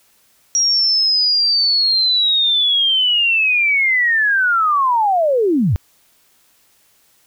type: linear sweep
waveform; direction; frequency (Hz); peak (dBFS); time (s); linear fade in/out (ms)
sine; down; 5690 to 73; -12; 0.55-5.76; 0
effects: white hiss -56 dBFS RMS until 7.26 s